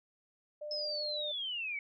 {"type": "tone", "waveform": "sine", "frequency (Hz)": 598, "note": "D5", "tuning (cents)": 31, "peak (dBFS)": -39, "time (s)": [0.61, 1.32], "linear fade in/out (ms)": 10}
{"type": "linear sweep", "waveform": "sine", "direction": "down", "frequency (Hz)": [5220, 2204], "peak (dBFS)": -35, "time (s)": [0.71, 1.79], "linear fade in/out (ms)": 2}
{"effects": []}